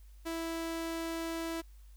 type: tone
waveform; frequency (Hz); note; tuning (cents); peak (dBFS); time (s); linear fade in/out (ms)
sawtooth; 329.6; E4; 0; -31; 0.25-1.62; 20
effects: added 50 Hz sine -51 dBFS peak until 1.96 s + white hiss -69 dBFS RMS until 1.96 s